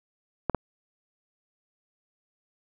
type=clicks; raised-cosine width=1 ms; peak=-10 dBFS; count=2; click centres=0.497 / 0.547 s; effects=none